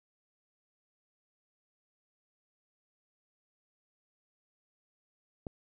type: click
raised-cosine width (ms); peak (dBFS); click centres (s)
2; -25; 5.468
effects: none